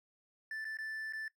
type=tone with dropouts; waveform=triangle; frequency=1760 Hz; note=A6; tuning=in tune; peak=-37 dBFS; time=0.51-1.28 s; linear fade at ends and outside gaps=2 ms; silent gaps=0.645-0.651 / 0.771-0.786 / 1.125-1.133 s; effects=noise-tail reverb RT60 0.1 s tail -18 dB re dry